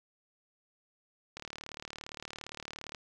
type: click train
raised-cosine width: 0.2 ms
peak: -24 dBFS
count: 60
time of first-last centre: 1.37-2.948 s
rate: 37.4 Hz
effects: none

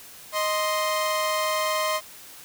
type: tone pair together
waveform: sawtooth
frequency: 623.6 / 1046.5 Hz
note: D#5 / C6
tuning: +4 / 0 cents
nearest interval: major sixth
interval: 896 cents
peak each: -22 dBFS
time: 0.32-2.01 s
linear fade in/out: 50 ms
effects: white hiss -45 dBFS RMS until 2.44 s

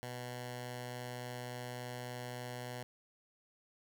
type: tone with notch filter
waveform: 10% pulse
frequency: 123.47 Hz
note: B2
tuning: in tune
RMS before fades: -44 dBFS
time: 0.03-2.83 s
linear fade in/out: 0 ms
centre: 310 Hz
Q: 1.3
effects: none

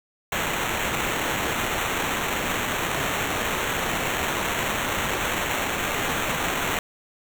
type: noise with sample-and-hold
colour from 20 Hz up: violet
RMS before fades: -26 dBFS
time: 0.32-6.79 s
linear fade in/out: 2 ms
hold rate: 4900 Hz
effects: none

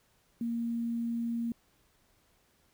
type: tone with quantisation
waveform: sine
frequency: 233.1 Hz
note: A#3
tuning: in tune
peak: -30 dBFS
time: 0.41-1.52 s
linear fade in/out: 2 ms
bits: 10
effects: pink hiss -69 dBFS RMS until 2.73 s

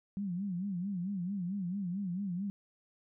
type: tone with vibrato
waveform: sine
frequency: 187.8 Hz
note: F#3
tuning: 26 cents sharp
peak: -33 dBFS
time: 0.17-2.5 s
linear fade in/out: 0 ms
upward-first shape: sine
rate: 4.5 Hz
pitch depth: 150 cents each way
effects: none

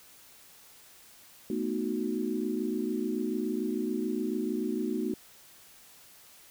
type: chord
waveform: sine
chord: B dominant seventh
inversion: third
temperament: equal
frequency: 220 / 246.9 / 311.1 / 370 Hz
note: A3 / B3 / D#4 / F#4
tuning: 0 / 0 / 0 / 0 cents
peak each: -34 dBFS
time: 1.5-5.14 s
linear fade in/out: 2 ms
effects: white hiss -55 dBFS RMS until 6.5 s

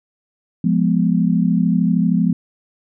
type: chord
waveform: sine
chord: F diminished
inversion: none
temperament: equal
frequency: 174.61 / 207.7 / 246.9 Hz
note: F3 / Ab3 / Cb4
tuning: 0 / 0 / 0 cents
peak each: -16 / -18 / -19 dBFS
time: 0.64-2.33 s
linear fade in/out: 5 ms
effects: none

